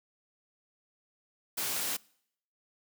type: noise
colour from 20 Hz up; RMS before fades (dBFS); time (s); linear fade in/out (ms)
white; -33; 1.57-1.97; 10
effects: noise-tail reverb RT60 0.7 s tail -25 dB re dry + high-pass 150 Hz 12 dB/octave